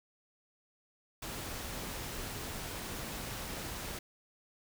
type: noise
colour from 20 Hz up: pink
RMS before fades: -41 dBFS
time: 1.22-3.99 s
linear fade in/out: 5 ms
effects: none